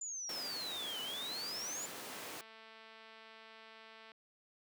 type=exponential two-way sweep; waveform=sine; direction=down then up; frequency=7170 to 2934 to 7170 Hz; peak=-40 dBFS; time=0.01-1.86 s; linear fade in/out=5 ms; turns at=1.01 s
type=noise; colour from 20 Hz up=pink; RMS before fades=-45 dBFS; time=0.29-2.41 s; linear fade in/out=2 ms
type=click train; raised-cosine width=0.3 ms; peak=-40 dBFS; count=451; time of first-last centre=2.09-4.117 s; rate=222 Hz
effects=high-pass 300 Hz 12 dB/octave